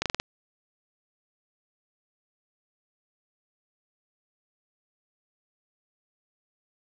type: slowing click train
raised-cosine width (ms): 0.2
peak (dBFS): -8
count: 5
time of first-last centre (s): 0.02-0.199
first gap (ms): 37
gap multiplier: 1.13
effects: low-pass 7000 Hz 12 dB/octave + 8-bit